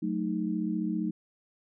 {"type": "chord", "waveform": "sine", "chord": "D# diminished", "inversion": "first", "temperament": "equal", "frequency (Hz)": [185, 220, 311.1], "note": ["F#3", "A3", "D#4"], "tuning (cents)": [0, 0, 0], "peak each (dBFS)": -32, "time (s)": [0.02, 1.11], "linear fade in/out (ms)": 10, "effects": []}